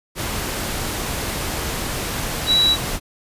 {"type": "tone in noise", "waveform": "sine", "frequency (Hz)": 3907, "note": "B7", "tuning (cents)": -19, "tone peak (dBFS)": -13, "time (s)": [2.46, 2.77], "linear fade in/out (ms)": 50, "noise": "pink", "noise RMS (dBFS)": -25, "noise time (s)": [0.15, 3], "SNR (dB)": 9, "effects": ["resampled to 32000 Hz"]}